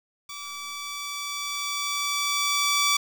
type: tone with level ramp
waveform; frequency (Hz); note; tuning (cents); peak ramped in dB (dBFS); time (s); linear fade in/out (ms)
10% pulse; 1154; D6; -31; -28 to -11; 0.29-2.97; 5
effects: 8-bit